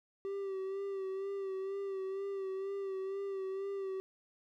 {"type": "tone with vibrato", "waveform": "triangle", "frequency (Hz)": 388.8, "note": "G4", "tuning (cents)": -14, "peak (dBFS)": -34, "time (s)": [0.25, 4], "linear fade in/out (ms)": 0, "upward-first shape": "sine", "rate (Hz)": 2.1, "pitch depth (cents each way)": 37, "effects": []}